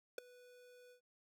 square tone with ADSR envelope, 493.9 Hz, B4, in tune, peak -36 dBFS, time 0.18-1.01 s, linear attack 3 ms, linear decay 7 ms, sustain -24 dB, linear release 97 ms, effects none

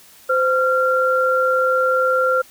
sine tone pair together, 516 / 1379.1 Hz, C5 / F6, -24 / -22 cents, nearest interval octave + perfect fourth, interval 1702 cents, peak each -17 dBFS, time 0.29-2.42 s, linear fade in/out 10 ms, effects white hiss -47 dBFS RMS until 2.5 s

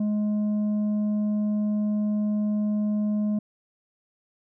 triangle tone with tanh clipping, 210 Hz, G#3, 19 cents sharp, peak -23 dBFS, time 0-3.39 s, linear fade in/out 5 ms, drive 9 dB, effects none

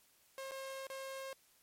sawtooth tone with dropouts, 536 Hz, C5, 42 cents sharp, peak -39 dBFS, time 0.38-1.33 s, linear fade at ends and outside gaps 1 ms, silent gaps 0.511-0.517 / 0.869-0.9 s, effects white hiss -69 dBFS RMS until 1.62 s + MP3 64 kbps

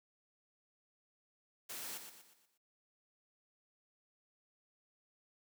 white noise with echo, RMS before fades -45 dBFS, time 1.69-1.98 s, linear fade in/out 10 ms, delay 120 ms, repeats 5, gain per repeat -7 dB, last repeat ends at 2.58 s, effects high-pass 150 Hz 12 dB/octave

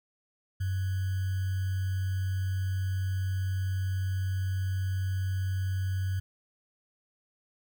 sine tone with sample-and-hold, 94.5 Hz, F#2, 37 cents sharp, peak -27 dBFS, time 0.6-6.2 s, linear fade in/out 10 ms, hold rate 1575 Hz, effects none

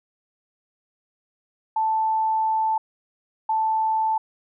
sine tone pair in turn, 880 / 880 Hz, A5 / A5, 0 / 0 cents, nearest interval unison, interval 0 cents, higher neither, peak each -19 dBFS, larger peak neither, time 1.76-2.78 / 3.49-4.18 s, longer first, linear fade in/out 5 ms, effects none

